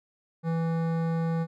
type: tone with hard clipping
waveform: sine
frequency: 164.81 Hz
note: E3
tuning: in tune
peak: -27 dBFS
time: 0.43-1.47 s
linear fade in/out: 50 ms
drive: 15 dB
effects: none